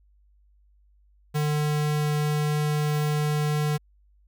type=tone; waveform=square; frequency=149.9 Hz; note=D3; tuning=36 cents sharp; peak=-23 dBFS; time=1.34-3.78 s; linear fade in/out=20 ms; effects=added 50 Hz sine -57 dBFS peak until 4.27 s